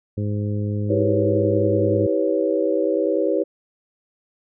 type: harmonic tone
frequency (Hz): 103.83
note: G#2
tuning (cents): 0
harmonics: 1 / 2 / 3 / 4 / 5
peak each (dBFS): -22 / -28 / -32 / -34 / -36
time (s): 0.17-2.07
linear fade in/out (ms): 10
type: chord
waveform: sine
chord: C# half-diminished seventh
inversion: first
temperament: equal with one note detuned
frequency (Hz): 322.3 / 392 / 493.9 / 554.4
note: E4 / G4 / B4 / C#5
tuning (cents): -39 / 0 / 0 / 0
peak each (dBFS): -23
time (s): 0.89-3.44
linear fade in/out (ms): 20
effects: none